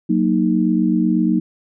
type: chord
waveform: sine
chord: D# minor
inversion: first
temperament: equal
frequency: 185 / 233.1 / 311.1 Hz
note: F#3 / A#3 / D#4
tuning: 0 / 0 / 0 cents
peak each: -18 dBFS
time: 0.09-1.4 s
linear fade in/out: 10 ms
effects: none